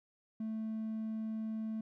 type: tone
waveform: triangle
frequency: 220 Hz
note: A3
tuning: in tune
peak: -33 dBFS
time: 0.4-1.81 s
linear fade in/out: 5 ms
effects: tanh soft clip ceiling -30 dBFS